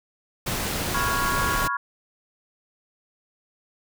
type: noise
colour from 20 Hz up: pink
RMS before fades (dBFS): -27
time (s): 0.46-1.68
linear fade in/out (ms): 10
type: chord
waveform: sine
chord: C# dominant seventh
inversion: third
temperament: equal with one note detuned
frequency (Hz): 987.8 / 1108.7 / 1404.2 / 1661.2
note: B5 / C#6 / E#6 / G#6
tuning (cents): 0 / 0 / +9 / 0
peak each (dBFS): -31 / -27 / -29 / -31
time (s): 0.94-1.77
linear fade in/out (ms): 5
effects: none